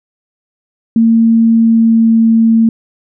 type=tone with pitch glide; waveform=sine; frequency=227.5 to 226.1 Hz; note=A#3 to A3; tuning=-42 to +47 cents; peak=-5 dBFS; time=0.96-2.69 s; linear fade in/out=2 ms; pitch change=-11 cents; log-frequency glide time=1.56-2.18 s; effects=none